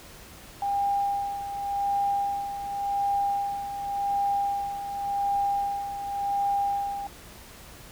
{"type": "tone with tremolo", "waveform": "sine", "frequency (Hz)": 802, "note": "G5", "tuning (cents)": 39, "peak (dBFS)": -22, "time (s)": [0.62, 7.07], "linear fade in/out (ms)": 2, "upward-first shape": "sine", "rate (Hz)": 0.89, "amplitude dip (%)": 65, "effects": ["added 60 Hz sine -56 dBFS peak until 7.91 s", "pink hiss -47 dBFS RMS until 7.91 s"]}